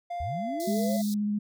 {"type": "tone with pitch glide", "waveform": "triangle", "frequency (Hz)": [698.5, 672], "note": ["F5", "E5"], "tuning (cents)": [0, 33], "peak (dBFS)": -29, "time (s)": [0.1, 1.02], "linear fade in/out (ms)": 10, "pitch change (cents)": -67, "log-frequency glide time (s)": [0.25, 0.7]}
{"type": "linear sweep", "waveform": "sine", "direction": "up", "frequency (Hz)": [61.2, 566], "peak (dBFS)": -32, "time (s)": [0.2, 0.97], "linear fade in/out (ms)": 5}
{"type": "high-pass noise", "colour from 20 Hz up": "pink", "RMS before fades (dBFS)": -41, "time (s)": [0.6, 1.14], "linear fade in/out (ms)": 0, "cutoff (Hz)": 3700, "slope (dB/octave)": 96}
{"type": "tone with vibrato", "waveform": "sine", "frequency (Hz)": 207.7, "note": "G#3", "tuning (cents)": 0, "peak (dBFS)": -25, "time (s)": [0.67, 1.39], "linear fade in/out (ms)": 10, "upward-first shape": "square", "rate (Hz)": 15, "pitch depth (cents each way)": 11}
{"effects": []}